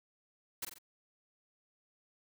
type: noise with echo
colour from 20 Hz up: white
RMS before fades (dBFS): -38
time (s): 0.62-0.65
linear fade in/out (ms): 5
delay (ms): 45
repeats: 3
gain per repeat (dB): -6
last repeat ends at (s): 0.785
effects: none